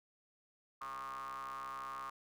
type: ring-modulated tone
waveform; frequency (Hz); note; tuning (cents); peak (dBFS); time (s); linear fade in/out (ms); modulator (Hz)
square; 65.8; C2; +10; -40; 0.81-2.1; 5; 1150
effects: none